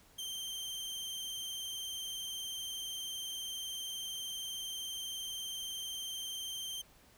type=tone with vibrato; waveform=sawtooth; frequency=3136 Hz; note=G7; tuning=in tune; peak=-36 dBFS; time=0.18-6.82 s; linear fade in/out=10 ms; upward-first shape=sine; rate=20 Hz; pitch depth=36 cents each way; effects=pink hiss -63 dBFS RMS until 7.17 s